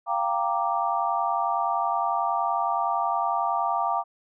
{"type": "chord", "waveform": "sine", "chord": "G minor seventh", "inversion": "third", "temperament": "equal with one note detuned", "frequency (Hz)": [693.2, 784, 932.3, 1174.7], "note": ["F5", "G5", "Bb5", "D6"], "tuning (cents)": [-13, 0, 0, 0], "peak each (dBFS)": -28, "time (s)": [0.06, 4.04], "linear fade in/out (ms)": 50, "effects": []}